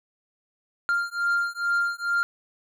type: beating tone pair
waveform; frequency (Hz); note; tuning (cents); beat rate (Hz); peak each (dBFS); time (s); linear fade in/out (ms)
triangle; 1395 / 1397.3; F6 / F6; -2 / 0; 2.3; -24; 0.89-2.23; 0
effects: none